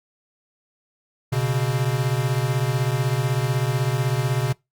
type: beating tone pair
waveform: square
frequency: 123.3 / 139.3 Hz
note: B2 / C#3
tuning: -2 / +9 cents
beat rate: 16 Hz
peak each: -23 / -24 dBFS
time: 1.32-4.53 s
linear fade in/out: 10 ms
effects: noise-tail reverb RT60 0.2 s tail -24 dB re dry + Opus 48 kbps